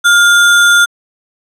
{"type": "tone with sample-and-hold", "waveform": "sine", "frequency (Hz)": 1411, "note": "F6", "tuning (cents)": 17, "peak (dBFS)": -4, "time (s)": [0.04, 0.86], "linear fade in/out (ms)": 20, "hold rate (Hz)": 4900, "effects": ["low-pass 11000 Hz 12 dB/octave"]}